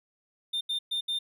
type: tone bursts at uneven times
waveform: triangle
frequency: 3611 Hz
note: A7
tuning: 44 cents sharp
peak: -26 dBFS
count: 4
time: 0.53-0.61 / 0.69-0.79 / 0.91-1.01 / 1.08-1.19 s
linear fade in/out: 10 ms
effects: none